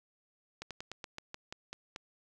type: slowing click train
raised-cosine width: 0.2 ms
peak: -24 dBFS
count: 10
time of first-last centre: 0.62-1.961 s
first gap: 87 ms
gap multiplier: 1.13
effects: none